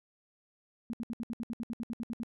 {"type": "tone bursts", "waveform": "sine", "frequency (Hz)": 231.8, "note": "A#3", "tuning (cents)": -10, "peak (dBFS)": -33, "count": 14, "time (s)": [0.9, 2.233], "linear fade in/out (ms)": 0, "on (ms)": 33, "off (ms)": 67, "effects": []}